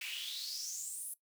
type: noise with high-pass filter sweep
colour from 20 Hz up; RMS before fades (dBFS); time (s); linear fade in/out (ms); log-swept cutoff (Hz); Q
pink; -42; 0.01-1.14; 5; 2400 to 11000; 7
effects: noise-tail reverb RT60 0.1 s tail -17 dB re dry